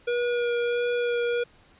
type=tone with vibrato; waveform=square; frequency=480 Hz; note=B4; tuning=49 cents flat; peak=-24 dBFS; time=0.07-1.44 s; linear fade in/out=10 ms; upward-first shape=sine; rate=1.5 Hz; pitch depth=12 cents each way; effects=pink hiss -57 dBFS RMS until 1.79 s + resampled to 8000 Hz